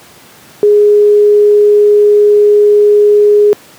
sine tone, 415.3 Hz, G#4, in tune, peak -3 dBFS, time 0.63-3.53 s, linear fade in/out 0 ms, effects pink hiss -38 dBFS RMS until 3.78 s + high-pass 150 Hz 12 dB/octave

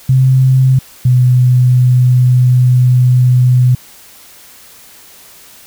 sine tone pair in turn, 130.8 / 125.49 Hz, C3 / B2, 0 / +28 cents, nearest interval minor second, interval 72 cents, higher first, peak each -5 dBFS, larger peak neither, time 0.09-0.79 / 1.05-3.75 s, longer second, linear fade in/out 5 ms, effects white hiss -39 dBFS RMS until 5.66 s

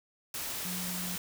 sine tone in noise, 180 Hz, F#3, 47 cents flat, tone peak -38 dBFS, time 0.65-1.16 s, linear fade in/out 2 ms, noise white, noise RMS -37 dBFS, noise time 0.34-1.18 s, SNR -4 dB, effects none

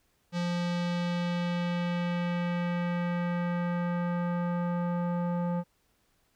square tone with low-pass filter sweep, 174.61 Hz, F3, in tune, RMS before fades -30 dBFS, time 0.32-5.64 s, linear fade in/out 50 ms, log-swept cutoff 5000 to 920 Hz, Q 1.3, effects pink hiss -71 dBFS RMS until 6.35 s

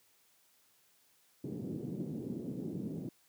pink band-pass noise, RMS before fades -40 dBFS, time 1.44-3.09 s, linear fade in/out 2 ms, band 140 to 370 Hz, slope 24 dB/octave, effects white hiss -69 dBFS RMS until 3.28 s + high-pass 80 Hz 12 dB/octave

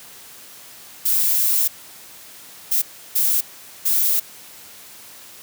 violet noise bursts at uneven times, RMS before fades -18 dBFS, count 4, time 1.05-1.68 / 2.71-2.82 / 3.15-3.41 / 3.85-4.2 s, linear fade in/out 10 ms, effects white hiss -42 dBFS RMS until 5.42 s + high-pass 80 Hz 12 dB/octave

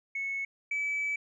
sine tone pair in turn, 2201 / 2298 Hz, C#7 / D7, -13 / -38 cents, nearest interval minor second, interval 75 cents, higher second, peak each -30 / -27 dBFS, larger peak second, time 0.15-0.45 / 0.71-1.16 s, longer second, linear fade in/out 5 ms, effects tanh soft clip ceiling -26 dBFS

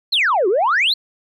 sine exponential two-way sweep, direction down then up, 4396 to 349.2 to 4396 Hz, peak -12 dBFS, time 0.12-0.94 s, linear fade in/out 10 ms, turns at 0.48 s, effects tanh soft clip ceiling -10 dBFS

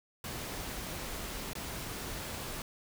pink noise with dropouts, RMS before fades -40 dBFS, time 0.24-2.62 s, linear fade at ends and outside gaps 2 ms, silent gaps 1.533-1.552 s, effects none

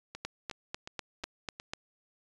two click trains, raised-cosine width 0.2 ms, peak -18 / -24 dBFS, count 7 / 5, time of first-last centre 0.25-1.735 / 0.15-1.599 s, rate 4.04 / 2.76 Hz, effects resampled to 24000 Hz

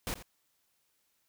pink noise with echo, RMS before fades -35 dBFS, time 0.07-0.14 s, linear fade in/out 0 ms, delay 85 ms, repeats 1, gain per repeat -14 dB, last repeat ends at 0.225 s, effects white hiss -75 dBFS RMS until 1.28 s

